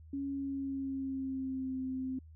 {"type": "tone with pitch glide", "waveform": "sine", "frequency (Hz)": [277.3, 260.2], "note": ["C#4", "C4"], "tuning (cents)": [1, -9], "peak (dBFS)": -34, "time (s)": [0.13, 2.19], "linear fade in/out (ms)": 5, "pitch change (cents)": -110, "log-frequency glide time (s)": [0.26, 1.8], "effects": ["added 79 Hz sine -51 dBFS peak until 2.35 s"]}